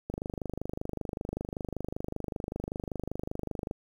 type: click train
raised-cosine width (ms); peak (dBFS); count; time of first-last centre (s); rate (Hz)
2; -20; 92; 0.1-3.711; 25.2
effects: 9-bit